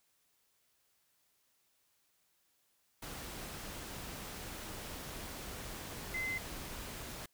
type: tone in noise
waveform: sine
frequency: 2057 Hz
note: C7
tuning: 30 cents flat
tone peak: -35 dBFS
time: 6.14-6.38 s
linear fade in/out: 5 ms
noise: pink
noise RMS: -45 dBFS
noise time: 3.02-7.26 s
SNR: +7 dB
effects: white hiss -75 dBFS RMS until 7.33 s